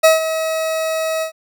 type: tone with ADSR envelope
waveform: 40% pulse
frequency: 640 Hz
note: D#5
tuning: 49 cents sharp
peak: -5 dBFS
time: 0.03-1.32 s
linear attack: 15 ms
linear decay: 150 ms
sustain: -12 dB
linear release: 100 ms
effects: none